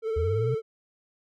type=tone with vibrato; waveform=triangle; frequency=444.6 Hz; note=A4; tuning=18 cents sharp; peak=-24 dBFS; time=0.02-0.62 s; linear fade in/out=50 ms; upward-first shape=sine; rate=18 Hz; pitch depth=37 cents each way
type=linear sweep; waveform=sine; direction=up; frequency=73.9 to 133 Hz; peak=-25 dBFS; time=0.16-0.55 s; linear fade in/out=10 ms
effects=none